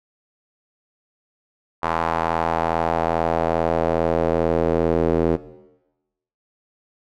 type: tone with band-pass filter sweep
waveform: square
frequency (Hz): 41.2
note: E1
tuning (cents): 0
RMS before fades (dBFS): -20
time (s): 1.82-5.37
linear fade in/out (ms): 20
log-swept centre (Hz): 1000 to 400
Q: 2.2
effects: noise-tail reverb RT60 1.0 s tail -17 dB re dry